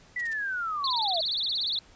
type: linear sweep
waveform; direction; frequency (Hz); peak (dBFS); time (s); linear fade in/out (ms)
sine; down; 1993 to 626; -28; 0.16-1.21; 5
type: noise bursts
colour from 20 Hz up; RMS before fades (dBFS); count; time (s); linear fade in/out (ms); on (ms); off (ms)
blue; -40; 3; 0.19-0.335; 5; 23; 38
type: tone with vibrato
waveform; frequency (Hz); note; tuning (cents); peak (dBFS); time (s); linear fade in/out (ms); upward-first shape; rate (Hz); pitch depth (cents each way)
sine; 3951; B7; 0; -26; 0.84-1.79; 2; triangle; 17; 290
effects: pink hiss -56 dBFS RMS until 1.95 s + resampled to 16000 Hz